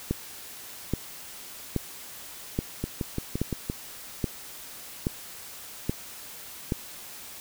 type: two click trains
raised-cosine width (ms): 3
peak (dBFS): -12 / -15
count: 9 / 6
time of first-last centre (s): 0.11-6.722 / 2.84-3.699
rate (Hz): 1.21 / 5.82
effects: white hiss -43 dBFS RMS until 7.4 s